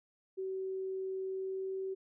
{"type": "tone with pitch glide", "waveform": "sine", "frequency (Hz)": [380.1, 382.3], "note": ["F#4", "G4"], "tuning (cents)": [47, -43], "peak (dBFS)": -35, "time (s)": [0.37, 1.95], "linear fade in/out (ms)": 20, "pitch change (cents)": 10, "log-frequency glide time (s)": [1.23, 1.79], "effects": []}